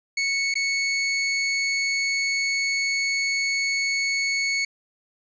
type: tone with dropouts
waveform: sawtooth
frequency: 2211 Hz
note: C#7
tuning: 5 cents flat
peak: -18 dBFS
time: 0.17-4.65 s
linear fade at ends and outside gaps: 5 ms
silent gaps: 0.541-0.554 s
effects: resampled to 16000 Hz